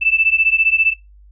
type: beating tone pair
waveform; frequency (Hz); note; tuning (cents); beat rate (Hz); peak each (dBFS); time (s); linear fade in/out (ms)
sine; 2637 / 2652; E7 / E7; 0 / +10; 15; -15; 0.01-0.94; 20
effects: noise-tail reverb RT60 0.2 s tail -22 dB re dry + added 50 Hz sine -42 dBFS peak until 1.31 s